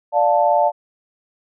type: chord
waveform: sine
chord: D minor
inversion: none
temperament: just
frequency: 587.3 / 704.8 / 881 Hz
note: D5 / F5 / A5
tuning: 0 / +16 / +2 cents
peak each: -17 dBFS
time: 0.12-0.72 s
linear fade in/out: 50 ms
effects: none